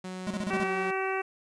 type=tone; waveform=sawtooth; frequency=185 Hz; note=F#3; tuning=in tune; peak=-32 dBFS; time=0.04-0.91 s; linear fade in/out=5 ms
type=tone bursts; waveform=square; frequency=207.7 Hz; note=G#3; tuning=in tune; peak=-30 dBFS; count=6; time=0.27-0.635 s; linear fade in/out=0 ms; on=35 ms; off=31 ms
type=harmonic tone; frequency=382.4 Hz; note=G4; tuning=43 cents flat; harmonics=1 / 2 / 3 / 4 / 5 / 6 / 7; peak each=-31 / -34 / -36 / -37 / -38 / -39 / -39 dBFS; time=0.5-1.22 s; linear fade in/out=10 ms
effects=resampled to 22050 Hz + 10-bit